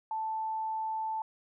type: tone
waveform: sine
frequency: 880 Hz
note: A5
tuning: in tune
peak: -31 dBFS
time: 0.11-1.22 s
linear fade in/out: 2 ms
effects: none